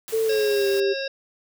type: noise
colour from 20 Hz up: white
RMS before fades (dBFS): -37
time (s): 0.08-0.8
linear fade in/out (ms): 0
type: tone with pitch glide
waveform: sine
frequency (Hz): 446.4 to 395.4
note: A4 to G4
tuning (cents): +25 to +15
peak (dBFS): -19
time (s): 0.12-0.94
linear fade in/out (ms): 20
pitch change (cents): -210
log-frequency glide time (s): 0.24-0.67
type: harmonic tone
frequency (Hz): 543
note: C#5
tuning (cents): -36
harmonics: 1 / 3 / 5 / 7 / 9 / 10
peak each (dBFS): -28 / -33 / -35 / -36 / -38 / -38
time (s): 0.29-1.08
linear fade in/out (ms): 5
effects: none